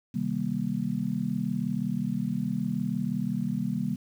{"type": "chord", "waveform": "sine", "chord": "C minor seventh", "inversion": "none", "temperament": "just", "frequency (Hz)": [130.81, 156.98, 196.22, 235.5], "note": ["C3", "Eb3", "G3", "Bb3"], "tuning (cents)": [0, 16, 2, 18], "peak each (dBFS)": [-35, -34, -30, -31], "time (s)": [0.14, 3.96], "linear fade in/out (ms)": 10, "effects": ["9-bit"]}